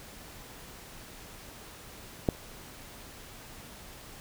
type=click; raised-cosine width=2 ms; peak=-10 dBFS; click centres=2.288 s; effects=pink hiss -48 dBFS RMS until 4.2 s